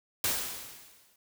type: noise with exponential decay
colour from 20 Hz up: white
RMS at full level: -27 dBFS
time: 0.24-1.16 s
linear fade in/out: 2 ms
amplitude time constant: 200 ms
effects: none